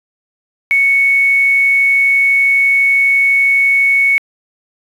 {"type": "tone with quantisation", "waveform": "sine", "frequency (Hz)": 2217, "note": "C#7", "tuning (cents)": 0, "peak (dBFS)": -8, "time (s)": [0.71, 4.18], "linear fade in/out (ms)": 0, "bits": 6, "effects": ["resampled to 32000 Hz"]}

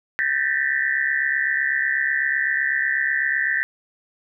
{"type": "tone cluster", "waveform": "sine", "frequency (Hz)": [1563, 1752, 1820, 1959], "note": ["G6", "A6", "A#6", "B6"], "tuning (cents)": [-6, -8, -42, -15], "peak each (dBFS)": [-26, -25, -23, -25], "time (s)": [0.19, 3.63], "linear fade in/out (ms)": 0, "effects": []}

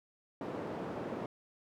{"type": "band-pass noise", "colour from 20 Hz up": "white", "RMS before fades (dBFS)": -40, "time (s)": [0.41, 1.26], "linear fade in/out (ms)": 2, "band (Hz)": [150, 560], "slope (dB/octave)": 12, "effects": []}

